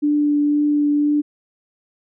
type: tone with vibrato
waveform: sine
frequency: 293.7 Hz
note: D4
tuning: in tune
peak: -14 dBFS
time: 0.02-1.22 s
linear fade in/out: 20 ms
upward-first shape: triangle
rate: 2 Hz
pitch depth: 11 cents each way
effects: none